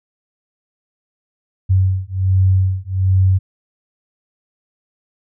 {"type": "beating tone pair", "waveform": "sine", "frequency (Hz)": [93.7, 95], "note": ["F#2", "F#2"], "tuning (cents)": [22, 46], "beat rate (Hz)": 1.3, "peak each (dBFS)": -15, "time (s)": [1.69, 3.39], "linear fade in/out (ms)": 20, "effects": []}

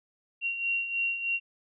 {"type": "beating tone pair", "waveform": "sine", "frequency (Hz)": [2749, 2752.2], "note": ["F7", "F7"], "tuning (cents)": [-28, -26], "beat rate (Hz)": 3.2, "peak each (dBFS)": [-35, -28], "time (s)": [0.41, 1.4], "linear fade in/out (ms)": 50, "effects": []}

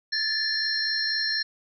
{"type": "tone cluster", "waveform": "sine", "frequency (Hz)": [1724, 1788, 4203, 5420], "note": ["A6", "A6", "C8", "E8"], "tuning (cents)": [-36, 27, 7, 47], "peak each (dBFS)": [-31, -33, -27, -29], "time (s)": [0.12, 1.43], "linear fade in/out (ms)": 10, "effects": []}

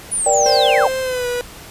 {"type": "linear sweep", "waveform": "sine", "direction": "down", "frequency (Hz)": [9970, 517], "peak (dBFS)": -17, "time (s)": [0.11, 0.89], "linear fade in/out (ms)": 20}
{"type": "chord", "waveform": "sine", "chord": "G minor", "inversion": "first", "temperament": "just", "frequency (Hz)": [470.4, 588, 784], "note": ["Bb4", "D5", "G5"], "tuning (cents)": [16, 2, 0], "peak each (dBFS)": [-20, -16, -16], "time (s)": [0.26, 0.87], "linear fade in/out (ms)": 5}
{"type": "tone with pitch glide", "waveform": "45% pulse", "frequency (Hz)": [523.3, 488.3], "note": ["C5", "B4"], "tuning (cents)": [0, -20], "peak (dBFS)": -19, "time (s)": [0.46, 1.41], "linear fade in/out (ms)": 0, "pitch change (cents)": -120, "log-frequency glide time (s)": [1.01, 1.27]}
{"effects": ["pink hiss -37 dBFS RMS until 1.7 s", "resampled to 32000 Hz"]}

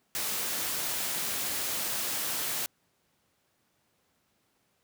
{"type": "noise", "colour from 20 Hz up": "white", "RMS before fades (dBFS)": -32, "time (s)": [0.15, 2.66], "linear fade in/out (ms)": 0, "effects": ["pink hiss -72 dBFS RMS until 4.83 s", "high-pass 100 Hz 12 dB/octave"]}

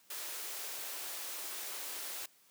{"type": "high-pass noise", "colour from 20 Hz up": "white", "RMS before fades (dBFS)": -42, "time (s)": [0.1, 2.26], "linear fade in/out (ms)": 5, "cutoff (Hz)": 330, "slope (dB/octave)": 24, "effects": ["white hiss -66 dBFS RMS until 2.5 s", "high-pass 150 Hz 12 dB/octave"]}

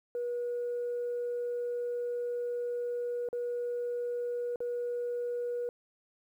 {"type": "tone with dropouts", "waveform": "sine", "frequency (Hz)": 482.9, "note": "B4", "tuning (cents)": -39, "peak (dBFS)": -30, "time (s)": [0.15, 5.69], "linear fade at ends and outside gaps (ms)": 1, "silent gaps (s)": [[3.288, 3.329], [4.559, 4.604]], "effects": ["tanh soft clip ceiling -28 dBFS", "11-bit"]}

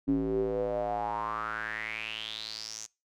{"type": "tone with band-pass filter sweep", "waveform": "square", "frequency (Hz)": 55, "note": "A1", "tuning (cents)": 0, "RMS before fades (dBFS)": -33, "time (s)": [0.07, 2.87], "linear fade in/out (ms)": 20, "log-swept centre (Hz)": [270, 6600], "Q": 7, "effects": ["noise-tail reverb RT60 0.3 s tail -26 dB re dry"]}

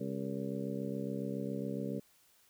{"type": "harmonic tone with a mistuned harmonic", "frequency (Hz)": 67.2, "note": "C2", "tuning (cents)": 47, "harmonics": [2, 3, 4, 5, 6, 7, 8], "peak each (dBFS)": [-43, -39, -41, -52, -44, -44, -46], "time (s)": [0, 2], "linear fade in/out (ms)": 10, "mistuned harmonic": 8, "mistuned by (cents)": 80, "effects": ["white hiss -67 dBFS RMS until 2.49 s"]}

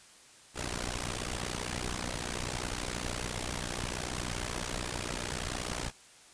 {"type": "noise with amplitude modulation", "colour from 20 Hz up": "pink", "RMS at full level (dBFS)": -32, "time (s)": [0.54, 5.92], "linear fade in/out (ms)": 50, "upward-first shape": "sine", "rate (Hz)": 60.7, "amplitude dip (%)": 90, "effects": ["white hiss -56 dBFS RMS until 6.33 s", "resampled to 22050 Hz"]}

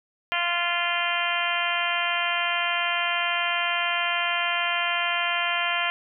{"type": "harmonic tone", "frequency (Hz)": 346.8, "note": "F4", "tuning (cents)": -12, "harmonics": [2, 3, 4, 5, 6, 7, 8, 9], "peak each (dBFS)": [-31, -31, -31, -31, -31, -31, -31, -31], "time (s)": [0.32, 5.9], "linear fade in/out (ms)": 0, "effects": []}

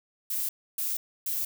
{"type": "noise bursts", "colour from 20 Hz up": "violet", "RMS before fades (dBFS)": -30, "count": 3, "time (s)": [0.3, 1.45], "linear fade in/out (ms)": 5, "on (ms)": 190, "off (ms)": 290, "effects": []}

